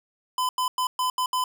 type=tone bursts at uneven times; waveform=square; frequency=1012 Hz; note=B5; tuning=42 cents sharp; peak=-23 dBFS; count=6; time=0.38-0.49 / 0.58-0.68 / 0.78-0.87 / 0.99-1.1 / 1.18-1.26 / 1.33-1.44 s; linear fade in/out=2 ms; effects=none